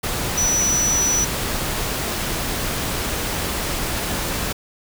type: tone in noise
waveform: sine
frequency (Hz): 5920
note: F#8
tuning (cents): 0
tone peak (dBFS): -17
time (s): 0.37-1.25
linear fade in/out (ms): 10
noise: pink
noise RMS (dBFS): -24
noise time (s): 0.03-4.53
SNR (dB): +4
effects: none